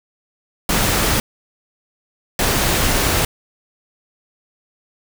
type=noise bursts at uneven times; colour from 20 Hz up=pink; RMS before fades=-17 dBFS; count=2; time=0.69-1.2 / 2.39-3.25 s; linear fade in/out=2 ms; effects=none